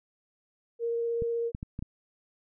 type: tone with vibrato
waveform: sine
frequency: 466.2 Hz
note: A#4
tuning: in tune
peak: -27 dBFS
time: 0.79-1.52 s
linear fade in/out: 50 ms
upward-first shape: triangle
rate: 16 Hz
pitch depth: 10 cents each way
type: clicks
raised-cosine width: 5 ms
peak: -23 dBFS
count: 5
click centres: 1.222 / 1.549 / 1.629 / 1.791 / 1.825 s
effects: none